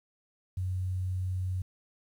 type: tone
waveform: sine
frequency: 92.5 Hz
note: F#2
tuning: in tune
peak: -29 dBFS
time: 0.57-1.62 s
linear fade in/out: 5 ms
effects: 10-bit